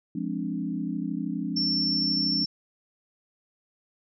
sine chord, D half-diminished seventh, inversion first, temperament equal, 174.61 / 207.7 / 261.6 / 293.7 Hz, F3 / Ab3 / C4 / D4, 0 / 0 / 0 / 0 cents, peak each -33 dBFS, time 0.15-2.45 s, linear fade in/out 5 ms
sine tone, 5410 Hz, E8, 44 cents sharp, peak -24 dBFS, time 1.56-2.46 s, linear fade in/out 10 ms
effects none

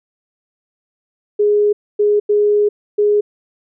sine tone bursts at uneven times, 415.3 Hz, G#4, in tune, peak -10 dBFS, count 4, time 1.39-1.73 / 1.99-2.2 / 2.29-2.69 / 2.98-3.21 s, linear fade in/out 10 ms, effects none

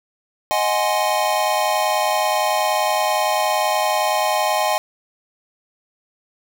square chord, Ab dominant seventh, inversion second, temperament equal, 622.3 / 740 / 830.6 / 1046.5 Hz, Eb5 / Gb5 / Ab5 / C6, 0 / 0 / 0 / 0 cents, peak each -23 / -24 / -22 / -25 dBFS, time 0.51-4.78 s, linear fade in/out 0 ms, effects none

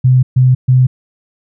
sine tone bursts, 128 Hz, C3, 38 cents flat, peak -5 dBFS, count 3, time 0.04-0.87 s, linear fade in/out 10 ms, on 190 ms, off 130 ms, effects none

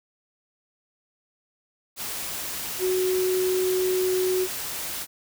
sine tone in noise, 370 Hz, F#4, in tune, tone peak -21 dBFS, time 2.79-4.48 s, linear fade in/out 50 ms, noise white, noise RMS -32 dBFS, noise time 1.96-5.07 s, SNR +8 dB, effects none

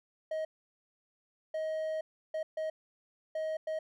triangle tone bursts at uneven times, 630 Hz, D#5, 21 cents sharp, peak -30 dBFS, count 6, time 0.31-0.45 / 1.54-2.01 / 2.34-2.43 / 2.57-2.7 / 3.35-3.57 / 3.67-3.79 s, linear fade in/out 5 ms, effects none

